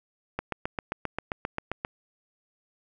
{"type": "click train", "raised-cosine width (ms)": 0.5, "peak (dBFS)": -14, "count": 12, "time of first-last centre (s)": [0.39, 1.849], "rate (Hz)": 7.54, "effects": []}